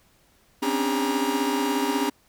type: tone cluster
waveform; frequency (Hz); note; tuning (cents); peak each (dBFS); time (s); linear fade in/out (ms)
45% pulse; 261.5 / 276.4 / 292.8 / 403.8 / 948; C4 / C#4 / D4 / G#4 / A#5; -1 / -5 / -5 / -49 / +29; -29; 0.62-2.1; 10
effects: pink hiss -61 dBFS RMS until 2.28 s